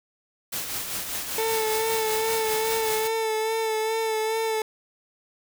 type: noise with tremolo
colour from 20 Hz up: white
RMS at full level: -29 dBFS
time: 0.52-3.08 s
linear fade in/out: 10 ms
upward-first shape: triangle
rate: 5.1 Hz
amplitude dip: 50%
type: tone with vibrato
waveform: 30% pulse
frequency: 442.2 Hz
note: A4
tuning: 9 cents sharp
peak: -21 dBFS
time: 1.38-4.62 s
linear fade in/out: 2 ms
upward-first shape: sine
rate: 2.4 Hz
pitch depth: 27 cents each way
effects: none